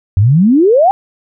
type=exponential sweep; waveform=sine; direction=up; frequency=90.3 to 814 Hz; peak=-5 dBFS; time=0.17-0.91 s; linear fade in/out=0 ms; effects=none